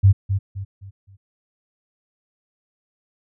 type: tone with echo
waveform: sine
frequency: 98 Hz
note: G2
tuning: in tune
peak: -8 dBFS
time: 0.03-0.13 s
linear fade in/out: 20 ms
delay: 260 ms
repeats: 4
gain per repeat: -9 dB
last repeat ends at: 1.17 s
effects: none